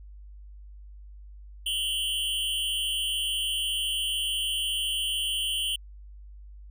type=tone with amplitude modulation; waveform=square; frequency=3049 Hz; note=G7; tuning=49 cents flat; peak=-23 dBFS; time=1.66-5.76 s; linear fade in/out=5 ms; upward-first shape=sine; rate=254 Hz; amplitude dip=90%; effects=added 50 Hz sine -43 dBFS peak until 6.7 s